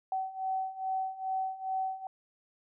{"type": "beating tone pair", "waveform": "sine", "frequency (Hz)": [759, 761.4], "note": ["F#5", "F#5"], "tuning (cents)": [44, 49], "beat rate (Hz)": 2.4, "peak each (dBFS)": [-36, -33], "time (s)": [0.12, 2.07], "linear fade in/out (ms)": 2, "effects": []}